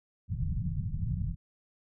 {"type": "low-pass noise", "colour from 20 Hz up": "white", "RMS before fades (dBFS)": -32, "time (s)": [0.28, 1.36], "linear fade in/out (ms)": 50, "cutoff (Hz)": 170, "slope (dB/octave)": 48, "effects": []}